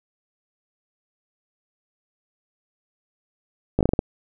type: slowing click train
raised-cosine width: 2 ms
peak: -5 dBFS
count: 7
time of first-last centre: 3.79-3.991 s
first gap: 17 ms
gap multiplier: 1.27
effects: none